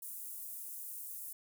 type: high-pass noise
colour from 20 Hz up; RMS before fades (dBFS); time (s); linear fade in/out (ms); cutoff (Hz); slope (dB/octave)
pink; -45; 0.02-1.33; 5; 9900; 24
effects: none